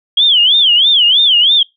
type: tone with vibrato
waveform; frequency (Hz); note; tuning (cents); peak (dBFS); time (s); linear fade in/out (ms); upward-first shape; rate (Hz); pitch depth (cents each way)
sine; 3208; G7; +39; -6; 0.17-1.63; 5; sine; 3.1; 220
effects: noise-tail reverb RT60 0.2 s tail -25 dB re dry